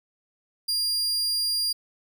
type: tone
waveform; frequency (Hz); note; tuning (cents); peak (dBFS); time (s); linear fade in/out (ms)
40% pulse; 4800; D8; +37; -22; 0.68-1.73; 10
effects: none